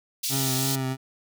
pink high-pass noise, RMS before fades -28 dBFS, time 0.23-0.76 s, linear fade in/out 10 ms, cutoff 3500 Hz, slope 24 dB/octave
25% pulse tone with vibrato, 133.1 Hz, C3, 30 cents sharp, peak -22 dBFS, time 0.29-0.97 s, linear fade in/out 50 ms, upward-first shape triangle, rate 3 Hz, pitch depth 40 cents each way
effects none

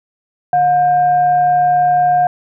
sine tone with frequency modulation, 718 Hz, F5, 48 cents sharp, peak -9 dBFS, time 0.53-2.27 s, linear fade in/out 2 ms, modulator 866 Hz, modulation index 0.21, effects none

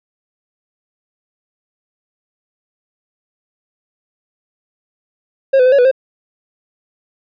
triangle tone with pitch steps, 539 / 504 / 512 / 559 / 492.7 / 529 Hz, C#5 / B4 / C5 / C#5 / B4 / C5, -49 / +35 / -38 / +14 / -4 / +19 cents, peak -5 dBFS, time 5.53-5.914 s, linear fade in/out 10 ms, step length 64 ms, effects resampled to 11025 Hz

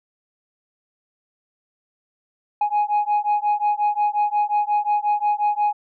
sine beating tone pair, 830 / 835.6 Hz, G#5 / G#5, -1 / +10 cents, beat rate 5.6 Hz, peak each -19 dBFS, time 2.61-5.73 s, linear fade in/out 5 ms, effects tanh soft clip ceiling -14 dBFS

